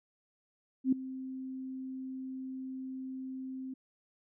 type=tone with ADSR envelope; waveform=sine; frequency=261.6 Hz; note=C4; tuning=in tune; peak=-21 dBFS; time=0.84-3.74 s; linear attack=84 ms; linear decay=4 ms; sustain=-17 dB; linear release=7 ms; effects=none